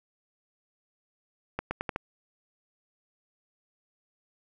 accelerating click train, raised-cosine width 0.5 ms, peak -15 dBFS, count 5, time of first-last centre 1.59-1.961 s, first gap 120 ms, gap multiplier 0.83, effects none

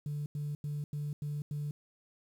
sine tone bursts, 146.83 Hz, D3, in tune, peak -32 dBFS, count 6, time 0.06-1.71 s, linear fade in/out 2 ms, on 200 ms, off 90 ms, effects tanh soft clip ceiling -31 dBFS + 10-bit

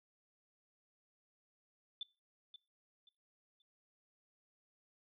sine tone with echo, 3520 Hz, A7, in tune, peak -39 dBFS, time 2.01-2.03 s, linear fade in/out 2 ms, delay 530 ms, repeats 3, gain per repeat -11 dB, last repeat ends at 3.62 s, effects noise-tail reverb RT60 0.3 s tail -20 dB re dry

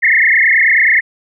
sine tone with frequency modulation, 1975.5 Hz, B6, in tune, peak -7 dBFS, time 0.02-1.01 s, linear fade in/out 20 ms, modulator 29.3 Hz, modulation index 7, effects none

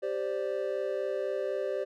triangle chord, G suspended fourth, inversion none, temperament equal, 392 / 523.3 / 587.3 Hz, G4 / C5 / D5, 0 / 0 / 0 cents, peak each -32 dBFS, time 0.02-1.85 s, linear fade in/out 20 ms, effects none

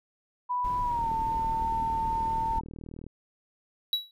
sine tone with pitch glide, 987.8 to 900.6 Hz, B5 to A5, 0 to +40 cents, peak -26 dBFS, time 0.49-2.61 s, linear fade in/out 20 ms, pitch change -160 cents, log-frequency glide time 0.82-1.1 s
brown noise, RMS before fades -38 dBFS, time 0.64-2.59 s, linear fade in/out 5 ms
click train, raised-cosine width 3 ms, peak -29 dBFS, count 83, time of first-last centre 0.99-3.066 s, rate 39.5 Hz
triangle tone with exponential decay, 3900 Hz, B7, 23 cents flat, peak -19 dBFS, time 3.93-4.11 s, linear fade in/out 1 ms, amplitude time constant 39 ms
effects none

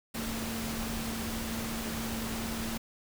sine tone in noise, 226 Hz, A3, 47 cents sharp, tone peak -36 dBFS, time 0.14-2.78 s, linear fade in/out 10 ms, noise pink, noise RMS -37 dBFS, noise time 0.14-2.78 s, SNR -2 dB, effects none

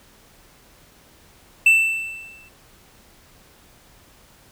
triangle tone with exponential decay, 2664 Hz, E7, 18 cents sharp, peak -7 dBFS, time 1.66-2.49 s, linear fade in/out 5 ms, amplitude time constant 180 ms, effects pink hiss -52 dBFS RMS until 4.51 s

